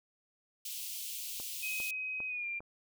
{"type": "high-pass noise", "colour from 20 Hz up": "white", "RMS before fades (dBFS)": -41, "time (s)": [0.65, 1.91], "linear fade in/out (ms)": 5, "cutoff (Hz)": 2500, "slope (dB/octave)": 48}
{"type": "click train", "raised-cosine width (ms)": 1, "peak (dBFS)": -34, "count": 4, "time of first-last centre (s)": [1.4, 2.605], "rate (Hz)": 2.49}
{"type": "tone with pitch glide", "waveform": "sine", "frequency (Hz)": [2526, 2384], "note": ["D#7", "D7"], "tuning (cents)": [26, 25], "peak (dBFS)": -35, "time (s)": [1.62, 2.6], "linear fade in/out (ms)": 20, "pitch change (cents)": -101, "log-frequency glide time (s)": [2.27, 2.48]}
{"effects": []}